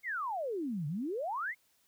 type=exponential two-way sweep; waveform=sine; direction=down then up; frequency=2223 to 139.3 to 2223 Hz; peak=-33 dBFS; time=0.03-1.55 s; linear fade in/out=50 ms; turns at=0.87 s; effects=white hiss -71 dBFS RMS until 1.87 s